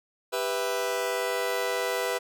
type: chord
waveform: sawtooth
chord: E minor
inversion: first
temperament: just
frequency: 395.6 / 494.4 / 659.3 Hz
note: G4 / B4 / E5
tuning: +16 / +2 / 0 cents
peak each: -29 / -25 / -29 dBFS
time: 0.32-2.19 s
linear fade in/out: 20 ms
effects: none